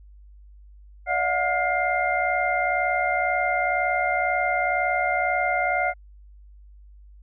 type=tone cluster; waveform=sine; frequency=585 / 664 / 726 / 1425 / 2101 Hz; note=D5 / E5 / F#5 / F6 / C7; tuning=-7 / +12 / -33 / +34 / +7 cents; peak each=-30 / -30 / -24 / -28 / -26 dBFS; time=1.06-5.94 s; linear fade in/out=50 ms; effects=added 50 Hz sine -45 dBFS peak until 7.22 s